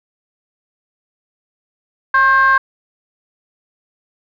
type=ring-modulated tone; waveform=triangle; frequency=255.2 Hz; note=C4; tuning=43 cents flat; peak=-3 dBFS; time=2.14-2.58 s; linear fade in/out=5 ms; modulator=1330 Hz; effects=tanh soft clip ceiling -1 dBFS